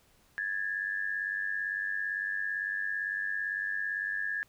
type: tone pair together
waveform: sine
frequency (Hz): 1662.2 / 1760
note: G#6 / A6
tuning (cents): +1 / 0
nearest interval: minor second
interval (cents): 99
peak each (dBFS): -33 / -34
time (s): 0.38-4.43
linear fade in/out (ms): 0
effects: pink hiss -65 dBFS RMS until 4.48 s

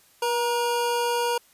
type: tone pair together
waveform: square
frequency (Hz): 480.4 / 943.2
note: B4 / A#5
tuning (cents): -48 / +20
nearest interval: octave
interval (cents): 1168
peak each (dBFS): -26 / -26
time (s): 0.22-1.38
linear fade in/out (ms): 5
effects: white hiss -58 dBFS RMS until 1.53 s + resampled to 32000 Hz

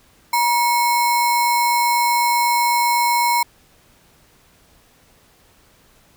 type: tone with sample-and-hold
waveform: sine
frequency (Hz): 954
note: A#5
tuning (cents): +40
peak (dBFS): -14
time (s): 0.33-3.43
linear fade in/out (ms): 5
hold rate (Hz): 3150
effects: pink hiss -54 dBFS RMS until 6.16 s

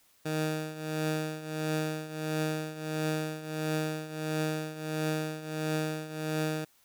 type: tone with tremolo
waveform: 15% pulse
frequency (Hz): 155.56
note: D#3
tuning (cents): 0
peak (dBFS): -21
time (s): 0.25-6.65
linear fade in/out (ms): 10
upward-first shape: triangle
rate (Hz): 1.5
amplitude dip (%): 80
effects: white hiss -65 dBFS RMS until 6.84 s

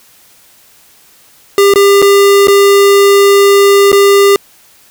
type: tone with dropouts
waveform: square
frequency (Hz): 400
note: G4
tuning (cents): +35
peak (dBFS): -4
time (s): 1.58-4.36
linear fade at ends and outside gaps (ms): 1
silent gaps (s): 1.738-1.758 / 2.019-2.024 / 2.472-2.482 / 3.918-3.928
effects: white hiss -44 dBFS RMS until 4.9 s

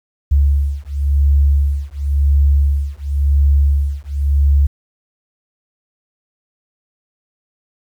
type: beating tone pair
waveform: sine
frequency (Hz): 70.2 / 71.14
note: C#2 / C#2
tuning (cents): +22 / +45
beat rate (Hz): 0.94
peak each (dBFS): -14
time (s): 0.31-4.67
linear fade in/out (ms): 10
effects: 8-bit

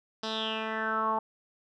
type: tone with low-pass filter sweep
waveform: 10% pulse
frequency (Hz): 220.2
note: A3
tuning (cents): +2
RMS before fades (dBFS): -31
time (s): 0.23-1.19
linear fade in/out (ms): 5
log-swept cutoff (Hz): 4600 to 930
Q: 6.6
effects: none

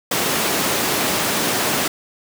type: high-pass noise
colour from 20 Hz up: pink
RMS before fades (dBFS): -20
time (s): 0.11-1.88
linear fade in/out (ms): 5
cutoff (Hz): 210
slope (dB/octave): 12
effects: none

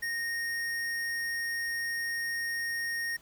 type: tone with hard clipping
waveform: sine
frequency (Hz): 1856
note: A#6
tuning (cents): -8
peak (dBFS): -32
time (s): 0.02-3.17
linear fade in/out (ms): 10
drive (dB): 17
effects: pink hiss -59 dBFS RMS until 3.21 s

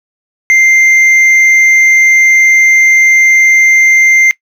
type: tone with hard clipping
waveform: sine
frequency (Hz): 2093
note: C7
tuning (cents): 0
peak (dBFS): -5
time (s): 0.5-4.31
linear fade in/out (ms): 0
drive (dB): 4
effects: noise-tail reverb RT60 0.1 s tail -20 dB re dry

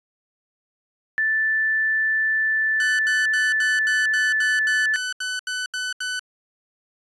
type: tone with pitch glide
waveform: sine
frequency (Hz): 1760 to 1745.8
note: A6 to A6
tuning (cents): 0 to -14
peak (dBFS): -18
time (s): 1.18-4.96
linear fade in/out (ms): 0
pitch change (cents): -14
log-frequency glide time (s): 2.31-4.72
type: tone bursts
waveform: sawtooth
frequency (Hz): 1500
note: F#6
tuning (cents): +23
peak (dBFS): -21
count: 13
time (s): 2.8-6.194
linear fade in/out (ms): 2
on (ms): 190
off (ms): 77
effects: resampled to 22050 Hz

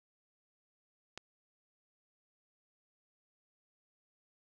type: click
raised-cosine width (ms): 0.2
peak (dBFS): -25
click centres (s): 1.176
effects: none

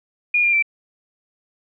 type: tone with pitch steps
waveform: sine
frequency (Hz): 2433 / 2397 / 2338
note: D#7 / D7 / D7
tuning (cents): -39 / +35 / -8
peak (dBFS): -14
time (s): 0.34-0.625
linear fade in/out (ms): 5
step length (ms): 95
effects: none

